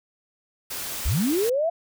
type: noise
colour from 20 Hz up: white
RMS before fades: -32 dBFS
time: 0.7-1.5 s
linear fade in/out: 10 ms
type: linear sweep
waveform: sine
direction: up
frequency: 42.65 to 690 Hz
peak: -20 dBFS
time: 1.05-1.7 s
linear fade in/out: 10 ms
effects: none